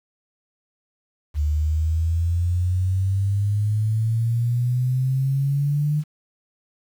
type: exponential sweep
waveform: sine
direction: up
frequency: 73.42 to 151.8 Hz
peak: -18 dBFS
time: 1.34-6.04 s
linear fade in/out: 50 ms
effects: 8-bit